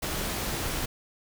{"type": "noise", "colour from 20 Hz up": "pink", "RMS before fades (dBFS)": -31, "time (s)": [0.02, 0.86], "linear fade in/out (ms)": 10, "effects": []}